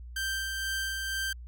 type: tone with tremolo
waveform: sawtooth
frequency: 1568 Hz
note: G6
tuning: in tune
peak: -26 dBFS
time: 0.16-1.33 s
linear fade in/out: 5 ms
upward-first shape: sine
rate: 2.1 Hz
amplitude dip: 30%
effects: added 60 Hz sine -41 dBFS peak until 1.47 s